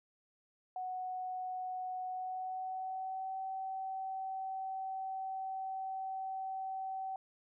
sine tone with pitch glide, 740 to 764.8 Hz, F#5 to G5, 0 to -43 cents, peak -37 dBFS, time 0.76-7.16 s, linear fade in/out 2 ms, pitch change +57 cents, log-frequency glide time 2.08-3.38 s, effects none

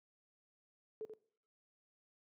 sine tone with echo, 435.8 Hz, A4, 17 cents flat, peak -40 dBFS, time 1.01-1.05 s, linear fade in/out 0 ms, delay 86 ms, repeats 1, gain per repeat -7 dB, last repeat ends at 1.136 s, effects noise-tail reverb RT60 0.6 s tail -21 dB re dry + high-pass 150 Hz 12 dB/octave

